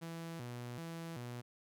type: tone with vibrato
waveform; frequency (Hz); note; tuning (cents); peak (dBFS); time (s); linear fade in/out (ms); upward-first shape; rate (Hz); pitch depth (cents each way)
sawtooth; 141.9; C#3; +41; -39; 0.01-1.42; 20; square; 1.3; 270
effects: none